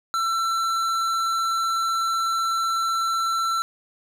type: tone with tanh clipping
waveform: sine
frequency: 1342 Hz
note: E6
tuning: 31 cents sharp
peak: -23 dBFS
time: 0.14-3.62 s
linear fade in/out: 0 ms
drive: 15 dB
effects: none